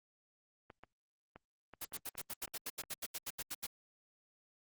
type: clicks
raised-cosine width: 0.5 ms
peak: -36 dBFS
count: 11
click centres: 0.702 / 0.836 / 1.36 / 1.737 / 1.923 / 1.971 / 2.153 / 2.213 / 2.437 / 2.478 / 2.837 s
type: noise bursts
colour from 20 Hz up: white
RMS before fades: -41 dBFS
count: 16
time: 1.81-3.669 s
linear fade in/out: 10 ms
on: 44 ms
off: 77 ms
effects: Opus 24 kbps